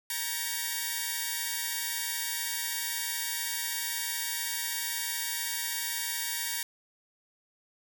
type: tone cluster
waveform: 5% pulse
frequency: 942 / 1587 / 1756 / 1900 / 2259 Hz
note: A#5 / G6 / A6 / A#6 / C#7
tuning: +18 / +21 / -4 / +33 / +32 cents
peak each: -27 dBFS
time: 0.1-6.63 s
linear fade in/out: 2 ms
effects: none